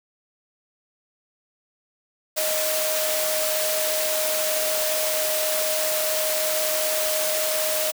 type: tone in noise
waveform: sine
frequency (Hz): 622.3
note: D#5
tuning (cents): 0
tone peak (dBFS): -25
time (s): 2.36-7.92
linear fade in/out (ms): 20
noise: white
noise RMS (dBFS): -25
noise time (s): 2.36-7.92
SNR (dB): -3
effects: high-pass 400 Hz 12 dB/octave